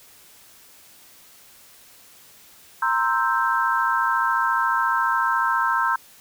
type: chord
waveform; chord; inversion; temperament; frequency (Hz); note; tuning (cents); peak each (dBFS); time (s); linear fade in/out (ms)
sine; C dominant seventh; third; equal; 932.3 / 1046.5 / 1318.5 / 1568; Bb5 / C6 / E6 / G6; 0 / 0 / 0 / 0; -24; 2.82-5.96; 5
effects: white hiss -50 dBFS RMS until 6.2 s